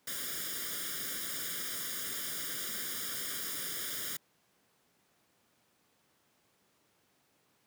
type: noise with comb filter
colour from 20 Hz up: white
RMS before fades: -38 dBFS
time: 0.07-4.17 s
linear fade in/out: 5 ms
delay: 0.58 ms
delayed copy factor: +0.9
effects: pink hiss -71 dBFS RMS until 7.66 s + high-pass 150 Hz 12 dB/octave